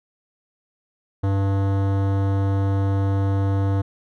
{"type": "tone with hard clipping", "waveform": "sine", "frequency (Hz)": 98, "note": "G2", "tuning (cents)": 0, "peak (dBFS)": -20, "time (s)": [1.23, 3.82], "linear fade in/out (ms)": 10, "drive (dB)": 18, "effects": []}